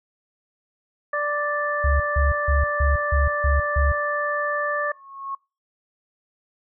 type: harmonic tone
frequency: 587.3 Hz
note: D5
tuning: in tune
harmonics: 1 / 2 / 3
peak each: -26 / -26 / -26 dBFS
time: 1.13-4.92 s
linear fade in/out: 5 ms
type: tone bursts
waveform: sine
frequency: 70.2 Hz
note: C#2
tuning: 22 cents sharp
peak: -17 dBFS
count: 7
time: 1.84-3.92 s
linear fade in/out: 5 ms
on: 160 ms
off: 160 ms
type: tone with exponential growth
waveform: sine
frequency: 1094 Hz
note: C#6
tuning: 23 cents flat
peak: -25 dBFS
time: 4.7-5.35 s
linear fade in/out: 5 ms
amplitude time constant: 140 ms
effects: noise-tail reverb RT60 0.3 s tail -25 dB re dry

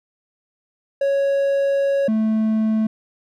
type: tone pair in turn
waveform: triangle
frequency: 554.4 / 218.9 Hz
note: C#5 / A3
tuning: 0 / -9 cents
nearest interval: octave + major third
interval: 1609 cents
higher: first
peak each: -14 dBFS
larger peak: neither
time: 1.01-2.08 / 2.08-2.87 s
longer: first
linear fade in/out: 5 ms
effects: none

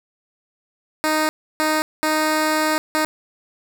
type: tone bursts at uneven times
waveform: 10% pulse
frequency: 310 Hz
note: D#4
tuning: 6 cents flat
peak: -9 dBFS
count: 4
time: 1.04-1.29 / 1.6-1.82 / 2.03-2.78 / 2.95-3.05 s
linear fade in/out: 0 ms
effects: none

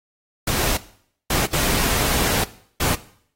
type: noise bursts at uneven times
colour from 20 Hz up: pink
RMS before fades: -21 dBFS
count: 4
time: 0.47-0.77 / 1.3-1.46 / 1.53-2.44 / 2.8-2.95 s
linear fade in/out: 5 ms
effects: noise-tail reverb RT60 0.6 s tail -17 dB re dry + AAC 48 kbps

